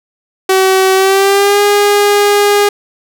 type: tone with pitch glide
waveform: sawtooth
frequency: 379.7 to 409.3 Hz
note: F#4 to G#4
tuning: +45 to -25 cents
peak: -3 dBFS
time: 0.49-2.69 s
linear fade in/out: 5 ms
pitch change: +130 cents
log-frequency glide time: 0.94-1.61 s
effects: none